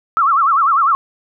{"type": "tone with vibrato", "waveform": "sine", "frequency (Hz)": 1221, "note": "D#6", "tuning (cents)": -33, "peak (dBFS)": -10, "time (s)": [0.17, 0.95], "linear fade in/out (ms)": 0, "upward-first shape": "sine", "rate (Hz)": 10, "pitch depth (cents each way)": 210, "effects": []}